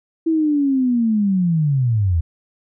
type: linear sweep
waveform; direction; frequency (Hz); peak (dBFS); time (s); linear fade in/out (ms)
sine; down; 329.6 to 77.78; -14; 0.26-2.21; 10
effects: none